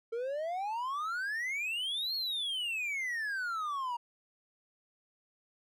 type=exponential two-way sweep; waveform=triangle; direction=up then down; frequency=448.2 to 4357 to 935 Hz; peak=-31 dBFS; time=0.12-3.97 s; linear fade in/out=10 ms; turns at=2.15 s; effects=none